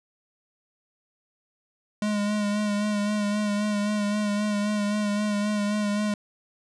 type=tone with vibrato; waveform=square; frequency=207.7 Hz; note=G#3; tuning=in tune; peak=-24 dBFS; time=2.02-6.14 s; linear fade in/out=2 ms; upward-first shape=sine; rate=3.8 Hz; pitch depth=30 cents each way; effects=resampled to 22050 Hz